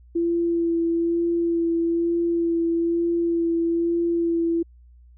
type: tone with vibrato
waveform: sine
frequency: 337.3 Hz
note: E4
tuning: 40 cents sharp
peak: -19 dBFS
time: 0.15-4.63 s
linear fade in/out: 10 ms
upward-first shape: sine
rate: 1.1 Hz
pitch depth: 16 cents each way
effects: added 60 Hz sine -47 dBFS peak until 5.17 s